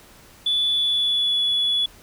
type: tone with pitch glide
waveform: sine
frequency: 3460 to 3410 Hz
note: A7 to G#7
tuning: -30 to +45 cents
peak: -17 dBFS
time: 0.46-1.86 s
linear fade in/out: 5 ms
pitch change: -25 cents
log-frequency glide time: 0.66-1.4 s
effects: tanh soft clip ceiling -14 dBFS + pink hiss -49 dBFS RMS until 2.02 s